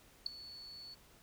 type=tone with ADSR envelope; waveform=sine; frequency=4435 Hz; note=C#8; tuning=in tune; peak=-27 dBFS; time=0.26-0.95 s; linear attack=5 ms; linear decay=3 ms; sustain=-21 dB; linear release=16 ms; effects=pink hiss -63 dBFS RMS until 1.22 s